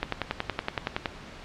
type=click train; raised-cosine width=0.3 ms; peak=-10 dBFS; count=12; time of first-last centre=0.03-1.058 s; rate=10.7 Hz; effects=pink hiss -44 dBFS RMS until 1.44 s + low-pass 4000 Hz 12 dB/octave